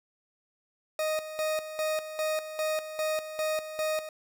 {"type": "tone with tremolo", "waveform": "40% pulse", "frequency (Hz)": 622.3, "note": "D#5", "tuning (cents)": 0, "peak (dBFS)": -26, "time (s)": [0.99, 4.09], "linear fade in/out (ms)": 2, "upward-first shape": "square", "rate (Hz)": 2.5, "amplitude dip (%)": 70, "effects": []}